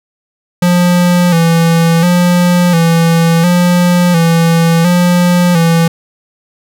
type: tone with vibrato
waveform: square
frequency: 171.5 Hz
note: F3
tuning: 31 cents flat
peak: -7 dBFS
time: 0.62-5.88 s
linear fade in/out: 5 ms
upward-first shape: square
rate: 0.71 Hz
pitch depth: 53 cents each way
effects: none